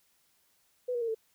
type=tone with pitch steps; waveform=sine; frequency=497.1 / 478.8 / 461.1 / 444.1 Hz; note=B4 / A#4 / A#4 / A4; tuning=+11 / +46 / -19 / +16 cents; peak=-29 dBFS; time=0.88-1.148 s; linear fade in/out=10 ms; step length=67 ms; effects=white hiss -70 dBFS RMS until 1.34 s